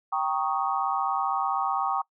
sine chord, Eb dominant seventh, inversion first, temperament equal, 784 / 932.3 / 1108.7 / 1244.5 Hz, G5 / Bb5 / Db6 / Eb6, 0 / 0 / 0 / 0 cents, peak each -28 / -31 / -29 / -31 dBFS, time 0.12-2.02 s, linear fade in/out 10 ms, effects noise-tail reverb RT60 0.1 s tail -23 dB re dry

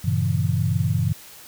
sine chord, G diminished seventh, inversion none, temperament equal with one note detuned, 97.04 / 116.54 / 138.59 / 164.81 Hz, G2 / Bb2 / Db3 / Fb3, -17 / 0 / 0 / 0 cents, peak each -23 / -24 / -25 / -25 dBFS, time 0.04-1.13 s, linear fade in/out 10 ms, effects white hiss -44 dBFS RMS until 1.47 s

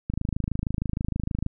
click train, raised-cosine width 5 ms, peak -14 dBFS, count 37, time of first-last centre 0.1-1.464 s, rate 26.4 Hz, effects none

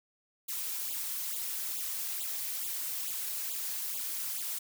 blue noise with flanger, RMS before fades -36 dBFS, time 0.48-4.59 s, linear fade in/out 10 ms, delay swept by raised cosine 0.26 to 4.76 ms, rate 2.3 Hz, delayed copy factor +1, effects none

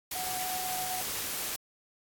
sine tone in noise, 740 Hz, F#5, in tune, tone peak -36 dBFS, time 0.15-1.01 s, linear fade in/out 5 ms, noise white, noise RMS -35 dBFS, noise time 0.11-1.56 s, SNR -4 dB, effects AAC 64 kbps

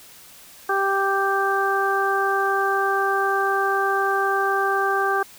harmonic tone, 392 Hz, G4, in tune, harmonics 1 / 2 / 3 / 4, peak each -24 / -24 / -24 / -24 dBFS, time 0.69-5.23 s, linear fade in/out 5 ms, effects white hiss -46 dBFS RMS until 5.38 s

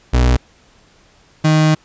35% pulse tone pair in turn, 61.74 / 155.58 Hz, B1 / D#3, 0 / 0 cents, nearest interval octave + major third, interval 1600 cents, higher second, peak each -8 dBFS, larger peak neither, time 0.13-0.37 / 1.44-1.75 s, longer second, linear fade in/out 10 ms, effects pink hiss -51 dBFS RMS until 1.84 s + resampled to 16000 Hz

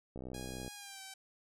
click train, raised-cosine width 2 ms, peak -31 dBFS, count 34, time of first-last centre 0.16-0.679 s, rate 63.6 Hz
5% pulse tone with pitch glide, 823 to 772.3 Hz, G#5 to G5, -16 to -26 cents, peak -35 dBFS, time 0.34-1.14 s, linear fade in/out 5 ms, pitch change -110 cents, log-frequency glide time 0.75-1.01 s
effects none

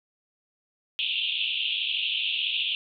pink band-pass noise, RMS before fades -28 dBFS, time 0.99-2.75 s, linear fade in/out 0 ms, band 2600 to 3600 Hz, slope 96 dB/octave, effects none

